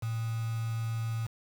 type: tone with quantisation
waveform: sine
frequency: 113.4 Hz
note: A#2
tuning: 47 cents flat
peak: -30 dBFS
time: 0.02-1.27 s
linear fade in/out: 10 ms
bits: 7
effects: none